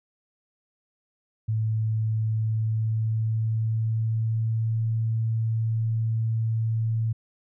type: tone with pitch glide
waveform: sine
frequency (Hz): 110 to 112.38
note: A2 to A2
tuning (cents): 0 to +37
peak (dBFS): -22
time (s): 1.48-7.13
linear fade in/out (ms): 10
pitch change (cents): +37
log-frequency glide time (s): 2.29-4.75
effects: none